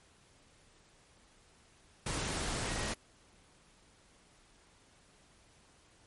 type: tone in noise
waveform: sine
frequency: 1888 Hz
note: A#6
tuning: 22 cents sharp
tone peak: -47 dBFS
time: 2.68-2.92 s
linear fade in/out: 5 ms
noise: pink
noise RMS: -36 dBFS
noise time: 2.06-2.94 s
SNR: -14 dB
effects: pink hiss -64 dBFS RMS until 6.06 s + MP3 48 kbps